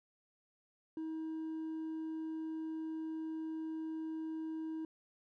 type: tone with hard clipping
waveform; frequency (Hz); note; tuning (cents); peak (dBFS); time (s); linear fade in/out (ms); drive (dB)
sine; 318.6; D#4; +41; -39; 0.97-4.85; 2; 2
effects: none